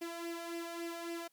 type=tone with flanger; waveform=sawtooth; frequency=337.9 Hz; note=E4; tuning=43 cents sharp; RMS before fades=-42 dBFS; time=0.01-1.28 s; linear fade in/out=10 ms; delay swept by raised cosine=0.37 to 1.36 ms; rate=3.6 Hz; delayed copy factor=+0.6; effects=white hiss -75 dBFS RMS until 1.32 s